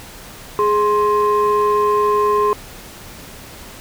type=tone pair together; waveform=sine; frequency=417 / 1050.8 Hz; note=G#4 / C6; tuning=+7 / +7 cents; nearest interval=octave + major third; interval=1600 cents; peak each=-14 dBFS; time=0.59-2.53 s; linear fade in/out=0 ms; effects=tanh soft clip ceiling -8 dBFS + pink hiss -37 dBFS RMS until 3.8 s

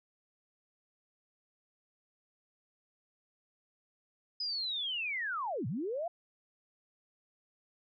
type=linear two-way sweep; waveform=sine; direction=down then up; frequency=5050 to 103.83 to 713 Hz; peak=-33 dBFS; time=4.4-6.08 s; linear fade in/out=5 ms; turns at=5.67 s; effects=none

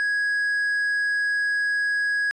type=tone; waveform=triangle; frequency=1661.2 Hz; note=G#6; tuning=in tune; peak=-19 dBFS; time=0-2.31 s; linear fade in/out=0 ms; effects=resampled to 24000 Hz

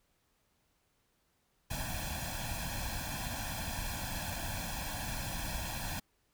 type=noise with comb filter; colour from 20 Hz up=pink; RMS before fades=-38 dBFS; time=1.7-6 s; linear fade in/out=10 ms; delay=1.2 ms; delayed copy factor=+0.9; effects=pink hiss -75 dBFS RMS until 6.33 s

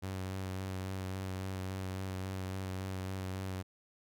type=tone with vibrato; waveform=sawtooth; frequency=94.5 Hz; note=F#2; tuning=37 cents sharp; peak=-33 dBFS; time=0.02-3.63 s; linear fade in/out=20 ms; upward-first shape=sine; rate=3.6 Hz; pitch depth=21 cents each way; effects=none

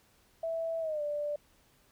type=tone with pitch glide; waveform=sine; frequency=657 to 588.7 Hz; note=E5 to D5; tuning=-6 to +4 cents; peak=-31 dBFS; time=0.43-1.36 s; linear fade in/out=5 ms; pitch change=-190 cents; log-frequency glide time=0.8-1.02 s; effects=pink hiss -66 dBFS RMS until 1.91 s

